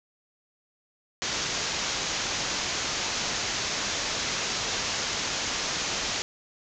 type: low-pass noise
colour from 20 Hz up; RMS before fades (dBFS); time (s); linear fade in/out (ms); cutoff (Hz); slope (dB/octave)
white; -30; 1.22-6.22; 0; 7000; 96
effects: none